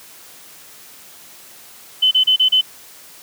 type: tone bursts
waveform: sine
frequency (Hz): 3038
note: F#7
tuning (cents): +45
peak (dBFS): -10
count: 5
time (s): 2.02-2.613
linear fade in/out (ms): 10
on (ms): 93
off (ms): 32
effects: white hiss -42 dBFS RMS until 3.22 s + high-pass 100 Hz 12 dB/octave

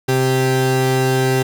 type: tone pair together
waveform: 35% pulse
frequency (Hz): 130.81 / 392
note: C3 / G4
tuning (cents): 0 / 0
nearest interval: octave + perfect fifth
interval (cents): 1900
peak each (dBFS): -15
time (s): 0.08-1.43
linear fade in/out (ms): 10
effects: none

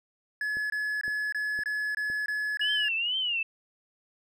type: tone bursts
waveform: triangle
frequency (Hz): 1704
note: G#6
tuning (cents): +44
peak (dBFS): -26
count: 8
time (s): 0.41-2.884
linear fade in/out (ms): 2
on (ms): 290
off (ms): 22
type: click train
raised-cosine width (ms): 2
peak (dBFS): -32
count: 4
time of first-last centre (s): 0.57-2.101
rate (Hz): 1.96
type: tone with vibrato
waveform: sine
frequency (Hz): 2875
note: F7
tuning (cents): +50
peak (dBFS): -26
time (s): 2.61-3.43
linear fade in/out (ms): 5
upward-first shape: triangle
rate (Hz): 2.2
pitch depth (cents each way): 160
effects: none

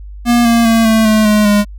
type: tone with pitch steps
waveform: square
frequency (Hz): 238.5 / 232.8 / 227.2 / 221.8 / 216.4 / 211.3 / 206.2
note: A#3 / A#3 / A#3 / A3 / A3 / G#3 / G#3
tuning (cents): +40 / -2 / -44 / +14 / -29 / +30 / -12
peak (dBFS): -8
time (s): 0.25-1.65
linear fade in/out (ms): 50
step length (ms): 200
effects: added 50 Hz sine -27 dBFS peak until 1.78 s

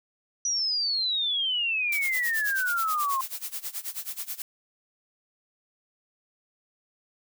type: exponential sweep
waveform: sine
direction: down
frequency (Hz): 5900 to 1046.5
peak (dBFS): -24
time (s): 0.45-3.21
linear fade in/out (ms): 2
type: noise with tremolo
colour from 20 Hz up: blue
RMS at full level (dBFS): -32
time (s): 1.92-4.42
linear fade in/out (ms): 2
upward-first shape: sine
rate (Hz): 9.3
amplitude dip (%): 90
effects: none

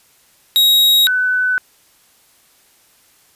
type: tone pair in turn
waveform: 45% pulse / sine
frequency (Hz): 3800 / 1501.9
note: A#7 / F#6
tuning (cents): +33 / +25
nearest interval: octave + major third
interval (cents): 1608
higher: first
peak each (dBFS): -9 / -13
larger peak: first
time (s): 0.56-1.07 / 1.07-1.58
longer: neither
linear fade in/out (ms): 0
effects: white hiss -53 dBFS RMS until 3.35 s + resampled to 32000 Hz

